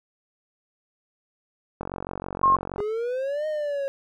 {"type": "click train", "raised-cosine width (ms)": 1, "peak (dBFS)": -17, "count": 47, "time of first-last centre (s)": [1.81, 2.804], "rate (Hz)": 46.3}
{"type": "tone", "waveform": "sine", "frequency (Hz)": 1071, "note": "C6", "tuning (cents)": 40, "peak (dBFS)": -15, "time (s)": [2.43, 2.56], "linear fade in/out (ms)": 5}
{"type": "exponential two-way sweep", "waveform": "triangle", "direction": "up then down", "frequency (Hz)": [404.2, 622.3, 545], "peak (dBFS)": -23, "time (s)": [2.78, 3.88], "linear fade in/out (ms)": 0, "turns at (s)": 3.47}
{"effects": []}